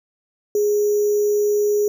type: tone with sample-and-hold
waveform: sine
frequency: 415.3 Hz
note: G#4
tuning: in tune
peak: -15 dBFS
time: 0.55-1.88 s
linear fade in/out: 2 ms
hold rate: 6300 Hz
effects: none